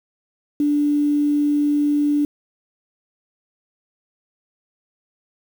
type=tone; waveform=sine; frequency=292.6 Hz; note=D4; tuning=6 cents flat; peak=-15 dBFS; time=0.6-2.25 s; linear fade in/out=2 ms; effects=7-bit